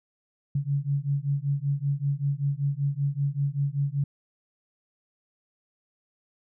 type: beating tone pair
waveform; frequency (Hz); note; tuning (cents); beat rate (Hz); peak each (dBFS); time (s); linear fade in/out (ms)
sine; 138.59 / 143.79; C#3 / D3; 0 / -36; 5.2; -27; 0.55-4.04; 5
effects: none